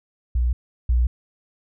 sine tone pair in turn, 60.5 / 60.5 Hz, B1 / B1, -35 / -35 cents, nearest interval unison, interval 0 cents, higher neither, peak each -17 / -15 dBFS, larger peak second, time 0.35-0.53 / 0.89-1.07 s, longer neither, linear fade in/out 5 ms, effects none

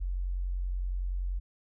sine tone, 45.28 Hz, F#1, 37 cents flat, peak -29 dBFS, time 0-1.4 s, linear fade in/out 20 ms, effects none

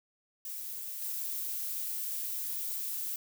violet noise with level steps, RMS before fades -40 / -36 dBFS, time 0.45-3.16 s, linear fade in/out 2 ms, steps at 1.01 s, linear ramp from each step 10 ms, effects none

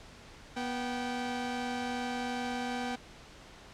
sawtooth tone pair together, 243.8 / 774 Hz, B3 / G5, -22 / -22 cents, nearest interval octave + minor sixth, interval 2000 cents, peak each -31 / -33 dBFS, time 0.56-2.96 s, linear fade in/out 10 ms, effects pink hiss -52 dBFS RMS until 3.73 s + low-pass 6000 Hz 12 dB/octave

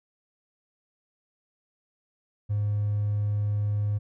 triangle tone with hard clipping, 103.6 Hz, G#2, 4 cents flat, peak -24 dBFS, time 2.49-3.99 s, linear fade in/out 20 ms, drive 4 dB, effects none

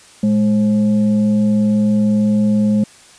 sine tone with frequency modulation, 210 Hz, G#3, 19 cents sharp, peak -11 dBFS, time 0.23-2.84 s, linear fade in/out 5 ms, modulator 322 Hz, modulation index 0.37, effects white hiss -44 dBFS RMS until 3.18 s + resampled to 22050 Hz

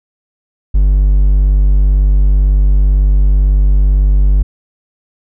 triangle tone, 49 Hz, G1, in tune, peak -4 dBFS, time 0.74-4.43 s, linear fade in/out 10 ms, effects none

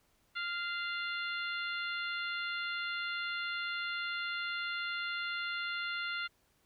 harmonic tone with a mistuned harmonic, 698.5 Hz, F5, in tune, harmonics 2 / 3 / 4 / 5 / 6, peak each -37 / -41 / -43 / -45 / -47 dBFS, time 0.35-6.28 s, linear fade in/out 20 ms, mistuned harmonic 3, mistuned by -24 cents, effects pink hiss -72 dBFS RMS until 6.65 s

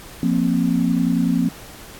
sine chord, F suspended fourth, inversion none, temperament equal with one note detuned, 174.61 / 233.1 / 263.9 Hz, F3 / Bb3 / C4, 0 / 0 / +15 cents, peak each -20 dBFS, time 0.23-1.49 s, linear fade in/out 2 ms, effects pink hiss -40 dBFS RMS until 1.99 s + AAC 64 kbps

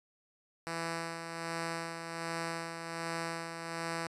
5% pulse tone with tremolo, 166.1 Hz, E3, 13 cents sharp, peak -23 dBFS, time 0.67-4.07 s, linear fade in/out 0 ms, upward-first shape sine, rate 1.3 Hz, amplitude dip 50%, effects resampled to 24000 Hz

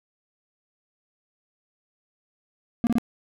triangle tone bursts, 234.3 Hz, A#3, 9 cents sharp, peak -16 dBFS, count 3, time 2.84-2.983 s, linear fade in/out 0 ms, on 29 ms, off 28 ms, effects none

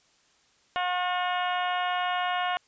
harmonic tone with a mistuned harmonic, 359.8 Hz, F#4, 48 cents flat, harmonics 2 / 3 / 4 / 5 / 6 / 7 / 8 / 9 / 10, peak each -28 / -32 / -34 / -37 / -39 / -45 / -36 / -45 / -49 dBFS, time 0.76-2.57 s, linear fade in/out 0 ms, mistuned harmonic 6, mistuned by +27 cents, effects white hiss -64 dBFS RMS until 2.67 s + resampled to 16000 Hz

